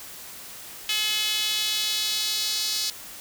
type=tone with high-pass filter sweep; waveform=sawtooth; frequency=427 Hz; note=G#4; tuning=48 cents sharp; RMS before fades=-26 dBFS; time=0.89-2.9 s; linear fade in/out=2 ms; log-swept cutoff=3000 to 4500 Hz; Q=2.6; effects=white hiss -41 dBFS RMS until 3.2 s